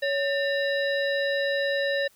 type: harmonic tone with a mistuned harmonic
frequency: 559 Hz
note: C#5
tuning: 14 cents sharp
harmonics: 1 / 3 / 5 / 7 / 9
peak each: -25 / -28 / -40 / -34 / -45 dBFS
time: 0.02-2.08 s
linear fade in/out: 10 ms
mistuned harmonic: 3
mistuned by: +120 cents
effects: white hiss -60 dBFS RMS until 2.15 s